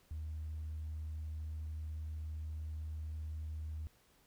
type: tone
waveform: sine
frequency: 77.78 Hz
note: D#2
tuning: in tune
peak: -38 dBFS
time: 0.11-3.87 s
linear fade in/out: 0 ms
effects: tanh soft clip ceiling -36 dBFS + pink hiss -69 dBFS RMS until 4.26 s